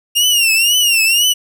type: tone with vibrato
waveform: sawtooth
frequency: 2794 Hz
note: F7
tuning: in tune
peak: -7 dBFS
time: 0.15-1.34 s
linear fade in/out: 20 ms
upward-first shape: triangle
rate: 2 Hz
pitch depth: 140 cents each way
effects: none